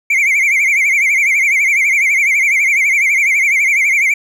triangle tone with vibrato, 2218 Hz, C#7, in tune, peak -8 dBFS, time 0.1-4.14 s, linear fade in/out 5 ms, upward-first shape triangle, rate 12 Hz, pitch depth 150 cents each way, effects none

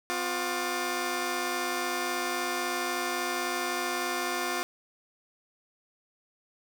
10% pulse tone cluster, 255.5 / 355.2 / 1184 Hz, C4 / F4 / D6, -41 / +29 / +14 cents, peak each -28 / -22 / -29 dBFS, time 0.1-4.63 s, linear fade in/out 0 ms, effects none

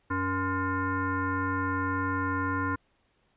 sine tone with frequency modulation, 659.3 Hz, E5, in tune, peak -26 dBFS, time 0.1-2.76 s, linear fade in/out 10 ms, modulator 377 Hz, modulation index 2.4, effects pink hiss -70 dBFS RMS until 3.36 s + resampled to 8000 Hz

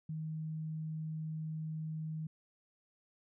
sine tone, 157.3 Hz, D#3, 19 cents sharp, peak -37 dBFS, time 0.09-2.27 s, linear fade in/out 5 ms, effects none

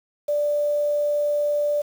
sine tone with quantisation, 587.3 Hz, D5, in tune, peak -19 dBFS, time 0.28-1.82 s, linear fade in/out 10 ms, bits 7, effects none

